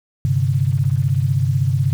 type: chord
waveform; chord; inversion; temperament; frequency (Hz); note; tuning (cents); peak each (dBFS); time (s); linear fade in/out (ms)
sine; G suspended fourth; none; equal; 98 / 130.81 / 146.83; G2 / C3 / D3; 0 / 0 / 0; -20 / -17 / -21; 0.25-1.93; 0
effects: 7-bit